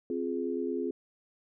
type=chord; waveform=sine; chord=F minor; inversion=second; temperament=just; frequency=261.9 / 349.2 / 419.1 Hz; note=C4 / F4 / Ab4; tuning=+2 / 0 / +16 cents; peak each=-34 dBFS; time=0.1-0.91 s; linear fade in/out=2 ms; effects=none